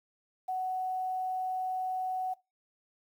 sine tone with quantisation, 745 Hz, F#5, 12 cents sharp, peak -30 dBFS, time 0.48-2.34 s, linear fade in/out 10 ms, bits 10, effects noise-tail reverb RT60 0.2 s tail -18 dB re dry

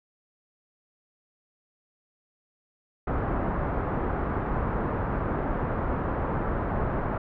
pink low-pass noise, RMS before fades -28 dBFS, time 3.07-7.18 s, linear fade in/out 5 ms, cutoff 1400 Hz, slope 24 dB/octave, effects none

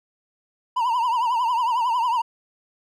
triangle tone with vibrato, 955 Hz, A#5, 42 cents sharp, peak -17 dBFS, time 0.76-2.22 s, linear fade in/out 10 ms, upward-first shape triangle, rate 11 Hz, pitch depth 130 cents each way, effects none

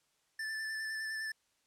square tone with vibrato, 1760 Hz, A6, in tune, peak -37 dBFS, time 0.39-1.32 s, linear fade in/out 5 ms, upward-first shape square, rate 9.8 Hz, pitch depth 15 cents each way, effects white hiss -75 dBFS RMS until 1.66 s + low-pass 9000 Hz 12 dB/octave

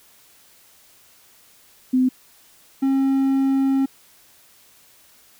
sine / triangle tone pair in turn, 256.1 / 269.8 Hz, C4 / C#4, -37 / -47 cents, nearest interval minor second, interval 90 cents, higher second, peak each -14 dBFS, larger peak neither, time 1.93-2.09 / 2.82-3.86 s, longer second, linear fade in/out 10 ms, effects white hiss -53 dBFS RMS until 5.39 s

